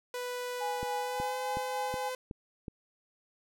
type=tone with pitch glide; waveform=sawtooth; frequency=493.9 to 509.3 Hz; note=B4 to C5; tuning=0 to -47 cents; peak=-31 dBFS; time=0.14-2.15 s; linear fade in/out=2 ms; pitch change=+53 cents; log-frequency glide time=0.97-1.36 s
type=tone with tremolo; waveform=sine; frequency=828 Hz; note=G#5; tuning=5 cents flat; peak=-32 dBFS; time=0.6-2.1 s; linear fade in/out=20 ms; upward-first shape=sine; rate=3.5 Hz; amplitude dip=50%
type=click train; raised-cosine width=3 ms; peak=-26 dBFS; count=6; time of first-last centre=0.83-2.682 s; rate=2.7 Hz
effects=none